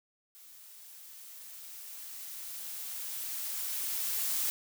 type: noise with level ramp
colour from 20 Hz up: blue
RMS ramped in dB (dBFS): -54 to -31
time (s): 0.35-4.5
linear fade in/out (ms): 0
effects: none